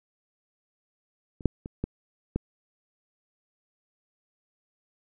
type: clicks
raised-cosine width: 3 ms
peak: -30 / -6 / -23 / -15 / -13 dBFS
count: 5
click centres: 1.408 / 1.457 / 1.659 / 1.84 / 2.36 s
effects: none